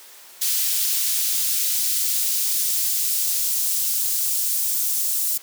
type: noise with high-pass filter sweep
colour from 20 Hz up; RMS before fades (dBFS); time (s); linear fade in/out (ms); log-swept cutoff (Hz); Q
white; -22; 0.41-5.38; 10; 3400 to 6800; 0.71
effects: white hiss -45 dBFS RMS until 5.42 s + high-pass 400 Hz 12 dB/octave